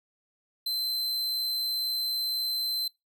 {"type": "tone", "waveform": "45% pulse", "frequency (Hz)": 4081, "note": "C8", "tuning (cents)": -44, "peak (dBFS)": -27, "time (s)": [0.66, 2.88], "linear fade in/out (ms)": 5, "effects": ["noise-tail reverb RT60 0.2 s tail -23 dB re dry"]}